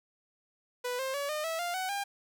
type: tone with pitch steps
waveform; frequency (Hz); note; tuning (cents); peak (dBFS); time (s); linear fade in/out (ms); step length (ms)
sawtooth; 493.9 / 529.3 / 567.3 / 608.1 / 651.7 / 698.5 / 748.6 / 802.3; B4 / C5 / C#5 / D#5 / E5 / F5 / F#5 / G5; 0 / +20 / +40 / -40 / -20 / 0 / +20 / +40; -28; 0.84-2.04; 10; 150
effects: none